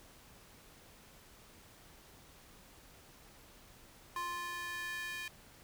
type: tone with high-pass filter sweep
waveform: square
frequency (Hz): 349.2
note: F4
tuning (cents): 0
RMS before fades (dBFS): -41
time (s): 4.16-5.28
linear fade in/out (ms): 2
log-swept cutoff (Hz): 1100 to 2100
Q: 3.1
effects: pink hiss -59 dBFS RMS until 5.63 s